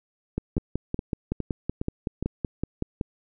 two click trains, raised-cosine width 3 ms, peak -15 / -13 dBFS, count 5 / 15, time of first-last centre 0.58-2.226 / 0.38-3.012 s, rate 2.43 / 5.32 Hz, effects none

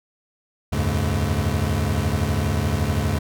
square tone cluster, 77.3 / 89.2 / 102.5 / 141.4 / 212.1 Hz, D#2 / F2 / G#2 / C#3 / G#3, -11 / +37 / -22 / +35 / +37 cents, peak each -26 / -27 / -27 / -27 / -29 dBFS, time 0.72-3.19 s, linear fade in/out 10 ms, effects none

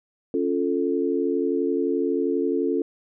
sine chord, Db augmented, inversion none, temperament equal, 277.2 / 349.2 / 440 Hz, Db4 / F4 / A4, 0 / 0 / 0 cents, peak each -25 dBFS, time 0.34-2.82 s, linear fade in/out 2 ms, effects none

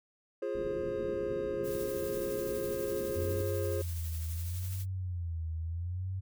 triangle chord, F minor, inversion none, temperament equal with one note detuned, 349.2 / 415.3 / 533.6 Hz, F4 / Ab4 / C5, 0 / 0 / +34 cents, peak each -37 / -34 / -34 dBFS, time 0.42-3.82 s, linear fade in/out 5 ms
white low-pass noise, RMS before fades -43 dBFS, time 0.54-3.44 s, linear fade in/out 10 ms, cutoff 470 Hz, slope 96 dB/octave
blue noise with tremolo, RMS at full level -45 dBFS, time 1.63-4.86 s, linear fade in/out 50 ms, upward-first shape sine, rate 12 Hz, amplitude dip 30%
sine tone with vibrato, 87.31 Hz, F2, in tune, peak -33 dBFS, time 3.15-6.21 s, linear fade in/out 20 ms, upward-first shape sine, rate 0.74 Hz, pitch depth 140 cents each way
effects none

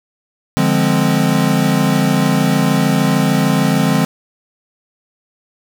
square chord, D half-diminished seventh, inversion none, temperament equal with one note detuned, 148.02 / 174.61 / 207.7 / 261.6 Hz, D3 / F3 / Ab3 / C4, +14 / 0 / 0 / 0 cents, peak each -18 dBFS, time 0.57-4.05 s, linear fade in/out 0 ms, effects none

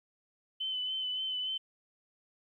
sine tone with vibrato, 3036 Hz, F#7, 44 cents sharp, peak -32 dBFS, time 0.6-1.58 s, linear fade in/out 10 ms, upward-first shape sine, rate 3.5 Hz, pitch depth 27 cents each way, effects 12-bit

